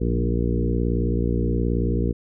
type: harmonic tone with a mistuned harmonic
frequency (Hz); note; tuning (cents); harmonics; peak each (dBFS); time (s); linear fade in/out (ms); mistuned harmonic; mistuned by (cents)
58.8; A#1; +16; 1 / 2 / 3 / 4 / 5 / 6 / 7 / 8; -23 / -26 / -28 / -29 / -30 / -31 / -31 / -32; 0-2.13; 20; 3; +23
effects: none